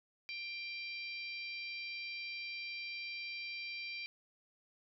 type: harmonic tone with a mistuned harmonic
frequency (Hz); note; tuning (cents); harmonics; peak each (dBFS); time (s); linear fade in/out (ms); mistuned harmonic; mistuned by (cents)
789; G5; +11; 3 / 4 / 5 / 6 / 7; -42 / -54 / -52 / -48 / -60; 0.29-4.06; 0; 6; -21
effects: none